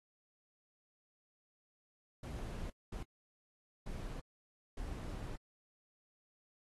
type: noise bursts at uneven times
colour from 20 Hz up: brown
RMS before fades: -43 dBFS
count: 4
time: 2.23-2.7 / 2.92-3.03 / 3.86-4.2 / 4.77-5.36 s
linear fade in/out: 5 ms
effects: AAC 32 kbps